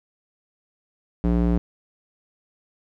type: tone with band-pass filter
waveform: square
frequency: 58.4 Hz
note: A#1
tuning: 4 cents sharp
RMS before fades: -20 dBFS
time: 1.24-1.58 s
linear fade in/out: 0 ms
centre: 220 Hz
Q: 0.99
effects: none